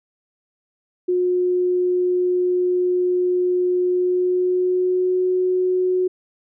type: tone with pitch glide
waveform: sine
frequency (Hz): 360.8 to 367.1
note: F#4 to F#4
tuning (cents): -44 to -14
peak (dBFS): -16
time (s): 1.08-6.08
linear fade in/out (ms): 10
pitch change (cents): +30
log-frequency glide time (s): 3.85-5.21
effects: none